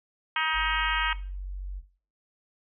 harmonic tone, 316.1 Hz, D#4, 27 cents sharp, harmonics 3 / 4 / 5 / 6 / 7 / 8 / 9 / 10, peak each -30 / -31 / -32 / -33 / -33 / -34 / -35 / -35 dBFS, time 0.36-1.13 s, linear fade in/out 2 ms
sine tone, 47 Hz, F#1, 28 cents sharp, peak -31 dBFS, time 0.53-1.83 s, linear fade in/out 50 ms
effects noise-tail reverb RT60 0.4 s tail -17 dB re dry

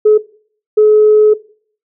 sine tone bursts at uneven times, 426.4 Hz, G#4, 46 cents sharp, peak -3 dBFS, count 2, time 0.05-0.18 / 0.77-1.34 s, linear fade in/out 10 ms, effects noise-tail reverb RT60 0.5 s tail -19 dB re dry + tanh soft clip ceiling 0 dBFS

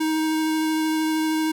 square tone with vibrato, 314.6 Hz, D#4, 19 cents sharp, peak -21 dBFS, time 0-1.52 s, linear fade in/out 10 ms, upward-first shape triangle, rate 13 Hz, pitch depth 11 cents each way, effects none

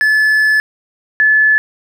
triangle / sine tone pair in turn, 1728 / 1728 Hz, A6 / A6, -32 / -32 cents, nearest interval unison, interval 0 cents, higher neither, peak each -7 dBFS, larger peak neither, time 0.01-0.6 / 1.2-1.58 s, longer first, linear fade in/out 0 ms, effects none

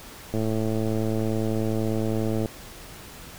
click train, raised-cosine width 2 ms, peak -14 dBFS, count 234, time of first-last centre 0.34-2.458 s, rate 110 Hz, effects pink hiss -43 dBFS RMS until 3.38 s

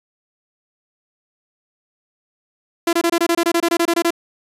sawtooth tone bursts, 339 Hz, E4, 49 cents sharp, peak -10 dBFS, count 15, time 2.87-4.106 s, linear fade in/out 5 ms, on 60 ms, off 24 ms, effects resampled to 32000 Hz

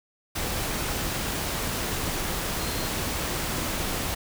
sine tone in noise, 4186 Hz, C8, in tune, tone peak -40 dBFS, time 2.59-2.88 s, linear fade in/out 10 ms, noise pink, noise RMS -29 dBFS, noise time 0.35-4.15 s, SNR -14 dB, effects none

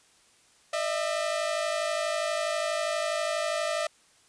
sawtooth tone pair together, 606 / 658.3 Hz, D#5 / E5, -46 / -3 cents, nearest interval minor second, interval 143 cents, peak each -26 dBFS, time 0.73-3.87 s, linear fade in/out 5 ms, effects white hiss -61 dBFS RMS until 4.28 s + resampled to 22050 Hz

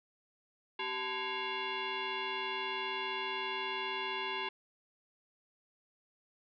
sine tone with frequency modulation, 882 Hz, A5, 4 cents sharp, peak -34 dBFS, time 0.79-4.49 s, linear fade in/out 5 ms, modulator 633 Hz, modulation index 4, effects none

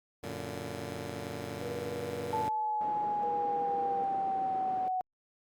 10% pulse chord, Gb augmented, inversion none, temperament just, 92.5 / 115.62 / 144.53 Hz, Gb2 / Bb2 / D3, 0 / -14 / -27 cents, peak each -34 dBFS, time 0.23-2.49 s, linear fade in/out 5 ms
sine tone with tremolo, 481.5 Hz, B4, 44 cents flat, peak -37 dBFS, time 1.62-4.21 s, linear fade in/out 5 ms, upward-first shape square, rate 0.62 Hz, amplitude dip 80%
sine exponential sweep, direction down, 875 to 740 Hz, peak -29 dBFS, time 2.33-5.01 s, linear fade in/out 0 ms
white band-pass noise, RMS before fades -45 dBFS, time 2.81-4.88 s, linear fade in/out 0 ms, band 190 to 540 Hz, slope 12 dB/octave
effects Opus 48 kbps

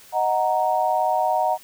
sine chord, D# minor, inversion none, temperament equal, 622.3 / 740 / 932.3 Hz, D#5 / F#5 / A#5, 0 / 0 / 0 cents, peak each -24 / -21 / -23 dBFS, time 0.12-1.58 s, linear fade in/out 50 ms, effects white hiss -48 dBFS RMS until 1.63 s

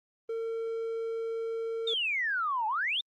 triangle tone, 454.3 Hz, A#4, 45 cents flat, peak -29 dBFS, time 0.29-1.94 s, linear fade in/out 5 ms
sine exponential two-way sweep, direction down then up, 3729 to 838 to 3729 Hz, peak -27 dBFS, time 1.87-3.01 s, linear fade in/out 5 ms, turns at 2.67 s
effects tanh soft clip ceiling -19 dBFS + Opus 32 kbps

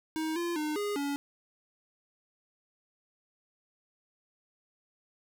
square tone with pitch steps, 316.1 / 344.1 / 304 / 411.7 / 283.5 Hz, D#4 / F4 / D#4 / G#4 / C#4, +27 / -26 / -40 / -15 / +39 cents, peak -31 dBFS, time 0.16-1.16 s, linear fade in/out 0 ms, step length 200 ms, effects none

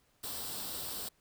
white noise with comb filter, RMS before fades -40 dBFS, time 0.23-1.09 s, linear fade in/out 10 ms, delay 0.23 ms, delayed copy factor +0.6, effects pink hiss -71 dBFS RMS until 1.2 s

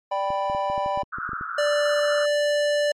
triangle chord, G major, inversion second, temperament equal, 587.3 / 784 / 987.8 Hz, D5 / G5 / B5, 0 / 0 / 0 cents, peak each -25 dBFS, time 0.11-1.03 s, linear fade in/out 10 ms
clicks, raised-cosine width 3 ms, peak -25 dBFS, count 12, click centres 0.304 / 0.499 / 0.549 / 0.7 / 0.779 / 0.861 / 0.975 / 1.033 / 1.185 / 1.292 / 1.333 / 1.411 s
white band-pass noise, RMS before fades -31 dBFS, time 1.12-2.26 s, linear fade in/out 10 ms, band 1200 to 1500 Hz, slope 96 dB/octave
square tone, 587 Hz, D5, 1 cent flat, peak -20 dBFS, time 1.58-2.92 s, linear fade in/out 5 ms
effects low-pass 7000 Hz 12 dB/octave + MP3 64 kbps

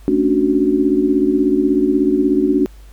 sine chord, D major seventh, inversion second, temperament equal, 220 / 277.2 / 293.7 / 370 Hz, A3 / C#4 / D4 / F#4, 0 / 0 / 0 / 0 cents, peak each -22 / -17 / -16 / -17 dBFS, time 0.08-2.66 s, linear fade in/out 0 ms, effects added 50 Hz sine -37 dBFS peak until 2.92 s + pink hiss -51 dBFS RMS until 2.92 s

